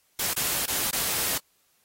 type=noise with dropouts; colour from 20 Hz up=white; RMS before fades=-27 dBFS; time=0.19-1.38 s; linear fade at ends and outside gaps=5 ms; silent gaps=0.336-0.363 / 0.658-0.679 / 0.907-0.928 s; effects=white hiss -67 dBFS RMS until 1.84 s + AAC 48 kbps